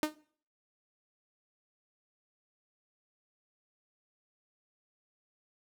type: tone with exponential decay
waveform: sawtooth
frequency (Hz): 305.3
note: D#4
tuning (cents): -33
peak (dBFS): -20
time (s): 0.03-0.15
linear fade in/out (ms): 1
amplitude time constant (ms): 25
effects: noise-tail reverb RT60 0.5 s tail -20 dB re dry